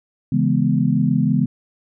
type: chord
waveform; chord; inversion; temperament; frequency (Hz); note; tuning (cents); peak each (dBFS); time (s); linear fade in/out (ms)
sine; C# minor seventh; none; equal; 138.59 / 164.81 / 207.7 / 246.9; C#3 / E3 / G#3 / B3; 0 / 0 / 0 / 0; -20; 0.32-1.46; 5
effects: none